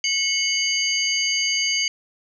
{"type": "tone cluster", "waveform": "sine", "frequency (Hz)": [2186, 2978, 4690, 6410], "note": ["C#7", "F#7", "D8", "G8"], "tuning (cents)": [-25, 11, -3, 38], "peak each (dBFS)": -25, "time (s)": [0.04, 1.88], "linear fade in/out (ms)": 2, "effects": []}